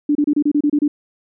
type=tone bursts; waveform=sine; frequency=293.7 Hz; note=D4; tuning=in tune; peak=-12 dBFS; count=9; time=0.09-0.88 s; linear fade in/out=5 ms; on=62 ms; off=29 ms; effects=none